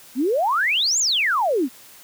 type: exponential two-way sweep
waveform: sine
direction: up then down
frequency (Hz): 231 to 7510 to 231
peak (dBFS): -17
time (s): 0.15-1.69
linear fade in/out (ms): 50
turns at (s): 0.99
effects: white hiss -46 dBFS RMS until 2.03 s + high-pass 80 Hz 12 dB/octave